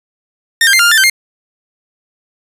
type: tone with pitch steps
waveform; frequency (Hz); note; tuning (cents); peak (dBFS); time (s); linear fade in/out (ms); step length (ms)
sawtooth; 1827 / 1597 / 2096 / 1398 / 1407 / 1768 / 1553 / 2120; A#6 / G6 / C7 / F6 / F6 / A6 / G6 / C7; -35 / +32 / +2 / +1 / +12 / +8 / -17 / +22; -3; 0.61-1.098; 2; 61
effects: resampled to 32000 Hz